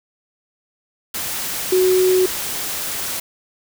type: tone in noise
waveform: sine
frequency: 370 Hz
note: F#4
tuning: in tune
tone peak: -12 dBFS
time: 1.72-2.26 s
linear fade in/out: 5 ms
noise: white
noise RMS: -25 dBFS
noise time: 1.14-3.2 s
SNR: +10 dB
effects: none